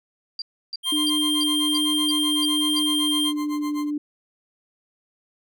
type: tone bursts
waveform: sine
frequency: 4725 Hz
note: D8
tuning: 10 cents sharp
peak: -27 dBFS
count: 8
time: 0.39-2.792 s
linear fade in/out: 2 ms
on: 29 ms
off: 310 ms
type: tone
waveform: square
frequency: 3182 Hz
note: G7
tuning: 25 cents sharp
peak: -22 dBFS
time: 0.83-3.33 s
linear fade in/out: 50 ms
type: tone with tremolo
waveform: 40% pulse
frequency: 1046.5 Hz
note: C6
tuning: in tune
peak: -30 dBFS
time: 0.85-3.91 s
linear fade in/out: 50 ms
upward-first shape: sine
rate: 7.9 Hz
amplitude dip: 95%
type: tone with pitch glide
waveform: sine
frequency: 300.2 to 295.7 Hz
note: D4 to D4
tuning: +38 to +12 cents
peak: -23 dBFS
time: 0.92-3.98 s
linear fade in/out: 5 ms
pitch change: -26 cents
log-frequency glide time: 2.75-3.8 s
effects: none